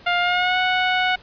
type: tone with pitch glide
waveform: 15% pulse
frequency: 704 to 737.3 Hz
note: F5 to F#5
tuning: +14 to -6 cents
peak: -11 dBFS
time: 0.06-1.16 s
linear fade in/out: 10 ms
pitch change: +80 cents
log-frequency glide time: 0.2-0.58 s
effects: pink hiss -47 dBFS RMS until 1.22 s + resampled to 11025 Hz